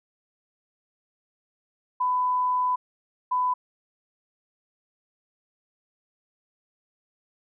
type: tone bursts at uneven times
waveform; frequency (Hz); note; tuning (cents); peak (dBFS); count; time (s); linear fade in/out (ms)
sine; 1000; B5; +21; -21; 2; 2-2.76 / 3.31-3.54; 10
effects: none